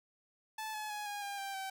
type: tone with pitch steps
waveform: sawtooth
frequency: 871 / 853.6 / 836.5 / 819.7 / 803.3 / 787.3 / 771.5 Hz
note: A5 / G#5 / G#5 / G#5 / G5 / G5 / G5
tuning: -18 / +47 / +12 / -23 / +42 / +7 / -28 cents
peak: -35 dBFS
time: 0.58-1.7 s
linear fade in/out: 5 ms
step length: 160 ms
effects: none